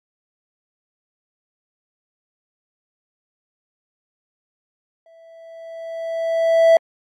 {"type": "tone with exponential growth", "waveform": "triangle", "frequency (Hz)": 659.3, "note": "E5", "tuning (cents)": 0, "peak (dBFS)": -5, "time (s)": [5.06, 6.77], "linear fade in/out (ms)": 2, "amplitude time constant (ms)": 370, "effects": ["MP3 64 kbps"]}